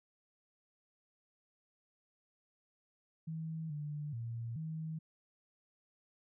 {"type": "tone with pitch steps", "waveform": "sine", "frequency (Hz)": [160.6, 148.3, 116.1, 158.9], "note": ["E3", "D3", "A#2", "D#3"], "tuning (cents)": [-45, 17, -7, 37], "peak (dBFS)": -38, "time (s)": [3.27, 4.99], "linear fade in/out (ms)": 10, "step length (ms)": 430, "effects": []}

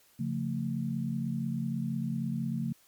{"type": "chord", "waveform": "sine", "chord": "Db augmented", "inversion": "none", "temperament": "equal with one note detuned", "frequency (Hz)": [138.59, 174.61, 224.8], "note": ["Db3", "F3", "A3"], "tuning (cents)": [0, 0, 37], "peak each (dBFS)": [-34, -35, -33], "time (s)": [0.19, 2.73], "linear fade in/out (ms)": 10, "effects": ["white hiss -63 dBFS RMS until 2.87 s", "MP3 96 kbps"]}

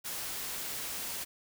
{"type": "noise", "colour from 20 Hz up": "white", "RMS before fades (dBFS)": -38, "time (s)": [0.04, 1.25], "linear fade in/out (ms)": 20, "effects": []}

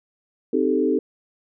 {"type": "chord", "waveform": "sine", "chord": "A half-diminished seventh", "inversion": "first", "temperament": "equal", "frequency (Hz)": [261.6, 311.1, 392, 440], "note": ["C4", "Eb4", "G4", "A4"], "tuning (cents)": [0, 0, 0, 0], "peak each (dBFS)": -23, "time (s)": [0.53, 0.99], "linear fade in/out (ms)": 5, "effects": []}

